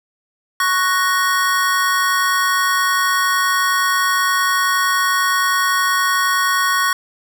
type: chord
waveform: square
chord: F# major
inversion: second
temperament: equal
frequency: 1108.7 / 1480 / 1864.7 Hz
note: C#6 / F#6 / A#6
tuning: 0 / 0 / 0 cents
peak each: -18 / -21 / -21 dBFS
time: 0.6-6.93 s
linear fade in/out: 2 ms
effects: none